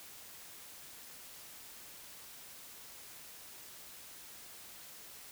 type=silence; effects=white hiss -52 dBFS RMS until 5.31 s